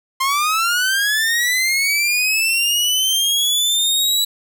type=linear sweep; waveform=sawtooth; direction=up; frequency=1046.5 to 3941 Hz; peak=-12 dBFS; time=0.2-4.25 s; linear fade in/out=10 ms; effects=none